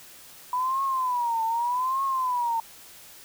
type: tone with vibrato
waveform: sine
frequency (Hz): 987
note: B5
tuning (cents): -1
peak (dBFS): -23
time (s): 0.53-2.6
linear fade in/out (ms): 2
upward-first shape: triangle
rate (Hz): 0.83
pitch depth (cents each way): 180
effects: white hiss -48 dBFS RMS until 3.24 s